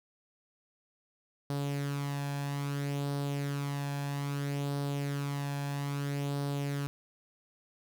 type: tone with flanger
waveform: sawtooth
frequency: 141.8 Hz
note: C#3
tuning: 40 cents sharp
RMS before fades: -34 dBFS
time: 1.5-6.87 s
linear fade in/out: 0 ms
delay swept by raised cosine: 0.21 to 1.21 ms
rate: 0.61 Hz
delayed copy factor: +0.5
effects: none